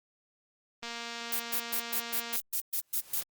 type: click train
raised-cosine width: 0.2 ms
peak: -22 dBFS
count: 359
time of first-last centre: 0.83-2.36 s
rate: 234 Hz
type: noise bursts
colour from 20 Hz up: violet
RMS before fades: -30 dBFS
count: 10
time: 1.32-3.21 s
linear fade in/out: 10 ms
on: 81 ms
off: 120 ms
type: noise with exponential growth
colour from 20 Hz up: white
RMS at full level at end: -38 dBFS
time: 2.82-3.23 s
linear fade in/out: 5 ms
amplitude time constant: 87 ms
effects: Opus 32 kbps